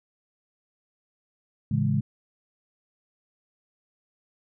sine chord, A major seventh, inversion none, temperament equal, 110 / 138.59 / 164.81 / 207.7 Hz, A2 / C#3 / E3 / G#3, 0 / 0 / 0 / 0 cents, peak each -27 / -25 / -30 / -27 dBFS, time 1.71-2.01 s, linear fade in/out 5 ms, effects none

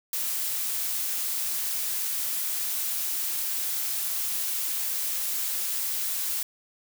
blue noise, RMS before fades -29 dBFS, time 0.13-6.43 s, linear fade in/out 2 ms, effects none

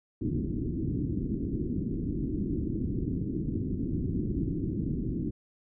white low-pass noise, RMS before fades -31 dBFS, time 0.21-5.31 s, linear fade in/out 10 ms, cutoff 340 Hz, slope 48 dB/octave, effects none

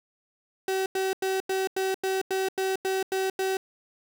35% pulse tone bursts, 381.4 Hz, G4, 47 cents flat, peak -23 dBFS, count 11, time 0.68-3.57 s, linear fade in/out 2 ms, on 180 ms, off 91 ms, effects none

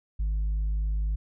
sine tone with tanh clipping, 51.91 Hz, G#1, in tune, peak -25 dBFS, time 0.19-1.16 s, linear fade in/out 10 ms, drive 2 dB, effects none

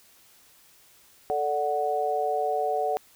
sine chord, D major, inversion second, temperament equal, 440 / 587.3 / 740 Hz, A4 / D5 / F#5, 0 / 0 / 0 cents, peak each -29 / -30 / -26 dBFS, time 1.3-2.97 s, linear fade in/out 0 ms, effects white hiss -57 dBFS RMS until 3.15 s

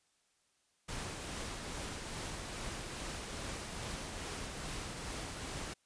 pink noise with tremolo, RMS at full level -41 dBFS, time 0.88-5.74 s, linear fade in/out 10 ms, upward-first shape triangle, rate 2.4 Hz, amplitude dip 30%, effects white hiss -75 dBFS RMS until 5.85 s + resampled to 22050 Hz

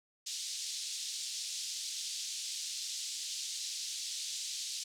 pink band-pass noise, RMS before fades -40 dBFS, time 0.26-4.84 s, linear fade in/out 10 ms, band 3700 to 7900 Hz, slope 24 dB/octave, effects none

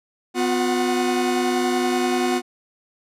45% pulse tone cluster, 250.5 / 358 / 741 Hz, B3 / F4 / F#5, +25 / +43 / +2 cents, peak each -23 / -22 / -26 dBFS, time 0.34-2.42 s, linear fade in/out 50 ms, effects low-pass 11000 Hz 12 dB/octave

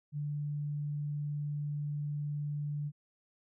sine tone, 146.83 Hz, D3, in tune, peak -33 dBFS, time 0.12-2.92 s, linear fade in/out 50 ms, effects none

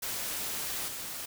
white noise with level steps, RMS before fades -35 / -39 dBFS, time 0.02-1.26 s, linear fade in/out 10 ms, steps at 0.88 s, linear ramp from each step 2 ms, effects none

